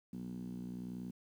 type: tone with band-pass filter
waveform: 10% pulse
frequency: 61 Hz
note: B1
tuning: 21 cents flat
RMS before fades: -44 dBFS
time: 0.13-1.11 s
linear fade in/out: 5 ms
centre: 210 Hz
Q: 4.8
effects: 11-bit